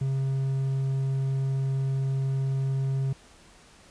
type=tone; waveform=triangle; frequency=134.7 Hz; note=C#3; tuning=49 cents flat; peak=-22 dBFS; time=0.01-3.13 s; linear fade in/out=5 ms; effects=pink hiss -54 dBFS RMS until 3.9 s + resampled to 22050 Hz